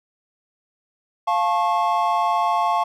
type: chord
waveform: triangle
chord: F augmented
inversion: none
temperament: just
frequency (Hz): 698.5 / 873.1 / 1091.3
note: F5 / A5 / C#6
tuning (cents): 0 / -14 / -27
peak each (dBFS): -20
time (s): 1.27-2.84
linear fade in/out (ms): 10
effects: none